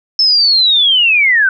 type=linear sweep; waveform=sine; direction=down; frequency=5300 to 1480 Hz; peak=-7 dBFS; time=0.19-1.49 s; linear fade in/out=2 ms; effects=none